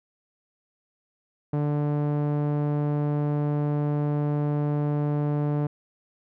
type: tone with low-pass filter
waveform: sawtooth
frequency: 147.1 Hz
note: D3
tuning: 3 cents sharp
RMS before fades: -25 dBFS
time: 1.53-5.67 s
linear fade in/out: 5 ms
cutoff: 780 Hz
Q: 0.65
effects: none